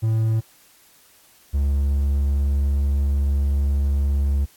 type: tone pair in turn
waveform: triangle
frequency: 111.3 / 70.11 Hz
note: A2 / C#2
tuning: +20 / +20 cents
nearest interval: minor sixth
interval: 800 cents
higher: first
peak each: -15 dBFS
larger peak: neither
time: 0.02-0.41 / 1.53-4.46 s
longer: second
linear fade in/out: 20 ms
effects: white hiss -54 dBFS RMS until 4.56 s + AAC 64 kbps